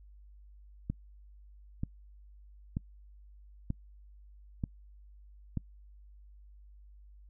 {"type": "click train", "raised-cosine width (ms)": 5, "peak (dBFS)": -20, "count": 6, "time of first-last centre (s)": [0.9, 5.573], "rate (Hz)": 1.07, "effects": ["noise-tail reverb RT60 0.1 s tail -26 dB re dry", "added 50 Hz sine -52 dBFS peak until 7.29 s"]}